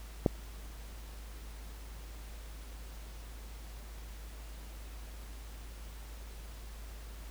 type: click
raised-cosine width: 2 ms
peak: -11 dBFS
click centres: 0.262 s
effects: added 53 Hz sine -44 dBFS peak until 7.3 s + pink hiss -54 dBFS RMS until 7.3 s